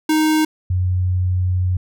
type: tone pair in turn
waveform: square / sine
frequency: 311.1 / 91.24 Hz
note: D#4 / F#2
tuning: 0 / -24 cents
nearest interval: octave + major sixth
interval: 2124 cents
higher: first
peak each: -14 / -15 dBFS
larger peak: first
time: 0.09-0.45 / 0.7-1.77 s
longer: second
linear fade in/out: 5 ms
effects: none